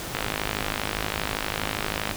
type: click train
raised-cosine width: 0.3 ms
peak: -9 dBFS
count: 104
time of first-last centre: 0.15-2.112 s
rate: 52.5 Hz
effects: pink hiss -34 dBFS RMS until 2.16 s